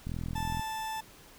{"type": "click train", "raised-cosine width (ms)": 5, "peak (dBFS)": -24, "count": 23, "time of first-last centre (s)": [0.07, 0.595], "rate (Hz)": 41.9}
{"type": "tone", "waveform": "40% pulse", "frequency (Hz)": 880, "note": "A5", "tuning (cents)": 0, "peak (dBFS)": -33, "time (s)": [0.35, 1.01], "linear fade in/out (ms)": 10}
{"effects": ["pink hiss -54 dBFS RMS until 1.38 s"]}